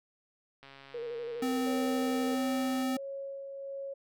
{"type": "click train", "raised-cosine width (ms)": 0.3, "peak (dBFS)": -35, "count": 302, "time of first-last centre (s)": [0.63, 2.827], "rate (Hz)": 137}
{"type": "tone with vibrato", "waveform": "sine", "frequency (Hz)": 470.7, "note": "A#4", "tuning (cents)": 17, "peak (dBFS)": -35, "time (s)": [0.94, 2.35], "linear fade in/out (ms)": 5, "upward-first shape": "square", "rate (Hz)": 12, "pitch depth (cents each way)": 37}
{"type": "tone", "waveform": "square", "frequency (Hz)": 258.5, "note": "C4", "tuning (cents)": -21, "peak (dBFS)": -30, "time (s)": [1.42, 2.97], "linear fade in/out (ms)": 5}
{"type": "tone with tremolo", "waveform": "sine", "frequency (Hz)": 550, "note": "C#5", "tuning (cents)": -14, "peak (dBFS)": -36, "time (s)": [1.66, 3.94], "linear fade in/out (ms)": 10, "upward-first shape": "sine", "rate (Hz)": 1.5, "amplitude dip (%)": 35}
{"effects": []}